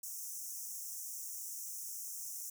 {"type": "high-pass noise", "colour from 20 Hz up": "pink", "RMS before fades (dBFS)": -44, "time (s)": [0.03, 2.5], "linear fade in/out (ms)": 5, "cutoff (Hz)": 5600, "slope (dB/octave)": 96, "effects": []}